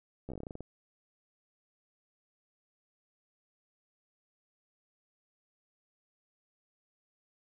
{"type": "slowing click train", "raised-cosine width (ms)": 2, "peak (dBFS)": -28, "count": 12, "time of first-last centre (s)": [0.29, 0.607], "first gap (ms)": 13, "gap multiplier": 1.15, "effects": []}